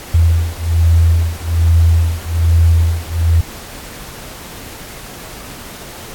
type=beating tone pair; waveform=sine; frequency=82.5 / 83.7 Hz; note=E2 / E2; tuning=+2 / +27 cents; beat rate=1.2 Hz; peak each=-12 dBFS; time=0.14-3.41 s; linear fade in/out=5 ms; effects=pink hiss -32 dBFS RMS until 6.14 s + AAC 64 kbps